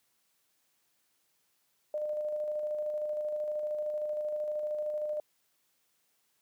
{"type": "tone with tremolo", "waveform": "sine", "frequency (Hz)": 603, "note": "D5", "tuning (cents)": 46, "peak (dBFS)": -30, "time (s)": [1.94, 5.2], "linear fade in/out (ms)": 2, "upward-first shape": "square", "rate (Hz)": 13, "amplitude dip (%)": 25, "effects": ["white hiss -74 dBFS RMS until 6.41 s", "high-pass 100 Hz 12 dB/octave"]}